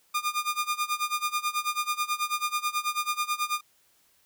sawtooth tone with tremolo, 1212 Hz, D#6, 46 cents flat, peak -20 dBFS, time 0.14-3.61 s, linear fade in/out 10 ms, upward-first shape sine, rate 9.2 Hz, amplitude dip 90%, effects white hiss -65 dBFS RMS until 4.25 s

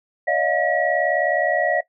sine tone cluster, 570 / 630 / 709 / 1920 Hz, C#5 / D#5 / F5 / B6, +48 / +21 / +26 / -49 cents, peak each -23 dBFS, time 0.27-1.81 s, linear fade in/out 10 ms, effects noise-tail reverb RT60 0.1 s tail -17 dB re dry

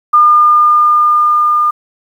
sine tone with level ramp, 1209 Hz, D6, 50 cents sharp, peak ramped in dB -3 to -8 dBFS, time 0.13-1.71 s, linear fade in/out 10 ms, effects 7-bit

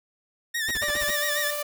sawtooth tone with vibrato, 1811 Hz, A6, 49 cents sharp, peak -22 dBFS, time 0.54-1.51 s, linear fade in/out 10 ms, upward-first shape sine, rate 7.3 Hz, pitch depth 81 cents each way
pink noise bursts, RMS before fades -35 dBFS, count 7, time 0.68-1.107 s, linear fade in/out 5 ms, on 31 ms, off 35 ms
sawtooth tone with tremolo, 589 Hz, D5, 5 cents sharp, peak -24 dBFS, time 0.82-1.63 s, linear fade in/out 5 ms, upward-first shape triangle, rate 13 Hz, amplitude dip 40%
blue noise, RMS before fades -34 dBFS, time 1-1.62 s, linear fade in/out 0 ms
effects none

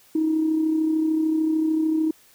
sine tone with amplitude modulation, 315.9 Hz, D#4, 26 cents sharp, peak -16 dBFS, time 0.15-2.11 s, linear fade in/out 5 ms, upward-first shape sine, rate 33.4 Hz, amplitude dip 45%, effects tanh soft clip ceiling -12 dBFS + white hiss -55 dBFS RMS until 2.34 s

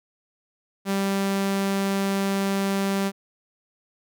sawtooth tone, 196.2 Hz, G3, 2 cents sharp, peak -18 dBFS, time 0.85-3.12 s, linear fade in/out 50 ms, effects none

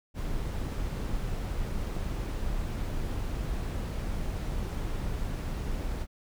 brown noise, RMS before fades -32 dBFS, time 0.14-6.07 s, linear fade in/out 50 ms, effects none

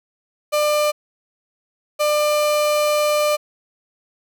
35% pulse tone pair in turn, 597 / 597 Hz, D5 / D5, +28 / +28 cents, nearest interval unison, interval 0 cents, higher neither, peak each -14 dBFS, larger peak neither, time 0.52-0.92 / 1.99-3.37 s, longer second, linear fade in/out 20 ms, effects none

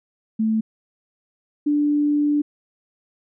sine tone pair in turn, 220 / 293.7 Hz, A3 / D4, 0 / 0 cents, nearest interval perfect fourth, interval 500 cents, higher second, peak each -17 / -16 dBFS, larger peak second, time 0.39-0.61 / 1.66-2.42 s, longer second, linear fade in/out 10 ms, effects none

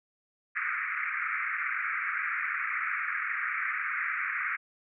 white band-pass noise, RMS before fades -32 dBFS, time 0.55-4.57 s, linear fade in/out 20 ms, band 1200 to 2300 Hz, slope 96 dB/octave, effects none

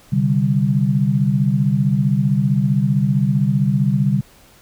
sine chord, C suspended second, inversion none, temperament equal with one note detuned, 131.42 / 146.83 / 196 Hz, C3 / D3 / G3, +8 / 0 / 0 cents, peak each -18 dBFS, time 0.12-4.21 s, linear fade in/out 10 ms, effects pink hiss -49 dBFS RMS until 4.61 s

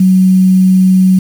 sine tone with quantisation, 186.8 Hz, F#3, 17 cents sharp, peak -4 dBFS, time 0-1.19 s, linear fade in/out 5 ms, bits 5, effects none

